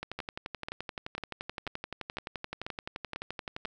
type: two click trains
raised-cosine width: 0.3 ms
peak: -20 / -20 dBFS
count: 43 / 8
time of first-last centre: 0.03-3.651 / 0.19-3.655 s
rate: 11.6 / 2.02 Hz
effects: none